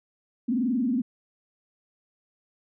sine tone with frequency modulation, 246.9 Hz, B3, in tune, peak -22 dBFS, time 0.48-1.02 s, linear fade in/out 10 ms, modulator 21.6 Hz, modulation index 1.2, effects none

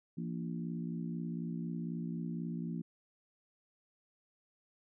harmonic tone with a mistuned harmonic, 58.27 Hz, A#1, in tune, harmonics 3 / 4 / 5 / 6, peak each -38 / -41 / -46 / -51 dBFS, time 0.17-2.82 s, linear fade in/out 10 ms, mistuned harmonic 3, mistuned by -58 cents, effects none

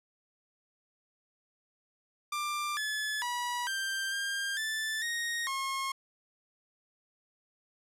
sawtooth tone with pitch steps, 1187 / 1720 / 971 / 1577 / 1600 / 1758 / 1868 / 1080 Hz, D6 / A6 / B5 / G6 / G6 / A6 / A#6 / C#6, +18 / -40 / -30 / +10 / +35 / -2 / +3 / -45 cents, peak -28 dBFS, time 2.32-5.92 s, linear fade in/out 5 ms, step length 450 ms, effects low-pass 12000 Hz 12 dB/octave

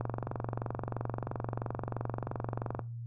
click train, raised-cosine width 1 ms, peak -20 dBFS, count 65, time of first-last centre 0.01-2.793 s, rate 23 Hz, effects noise-tail reverb RT60 0.3 s tail -19 dB re dry + added 117 Hz sine -38 dBFS peak until 3.06 s

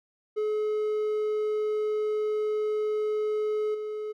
triangle tone with level steps, 426.4 Hz, G#4, 46 cents sharp, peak -23 / -29 dBFS, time 0.36-4.13 s, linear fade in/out 20 ms, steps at 3.74 s, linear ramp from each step 10 ms, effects none

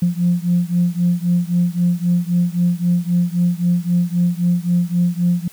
sine beating tone pair, 173.7 / 177.5 Hz, F3 / F3, -9 / +28 cents, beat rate 3.8 Hz, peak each -16 / -17 dBFS, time 0.02-5.48 s, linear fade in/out 5 ms, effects tanh soft clip ceiling -7 dBFS + white hiss -45 dBFS RMS until 5.52 s

